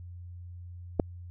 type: clicks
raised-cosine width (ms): 2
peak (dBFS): -26 / -9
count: 2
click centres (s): 0.995 / 0.998
effects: added 88 Hz sine -41 dBFS peak until 1.3 s